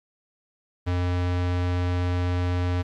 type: tone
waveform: square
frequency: 89.2 Hz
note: F2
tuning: 37 cents sharp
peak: -23 dBFS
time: 0.86-2.83 s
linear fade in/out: 20 ms
effects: low-pass 4000 Hz 12 dB/octave + 10-bit